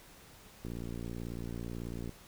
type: click train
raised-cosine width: 3 ms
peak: -28 dBFS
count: 85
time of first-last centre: 0.65-2.093 s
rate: 58.2 Hz
effects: pink hiss -56 dBFS RMS until 2.27 s